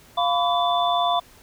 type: tone cluster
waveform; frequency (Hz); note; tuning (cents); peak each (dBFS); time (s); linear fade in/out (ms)
sine; 698 / 1001 / 1142 / 3515; F5 / B5 / D6 / A7; -1 / +23 / -49 / -2; -21 / -24 / -27 / -27; 0.17-1.2; 10
effects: pink hiss -51 dBFS RMS until 1.42 s